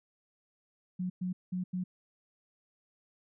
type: tone bursts at uneven times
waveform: sine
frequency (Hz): 182.2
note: F#3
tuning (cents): -26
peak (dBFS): -31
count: 4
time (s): 0.99-1.1 / 1.21-1.33 / 1.52-1.64 / 1.73-1.84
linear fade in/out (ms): 10
effects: none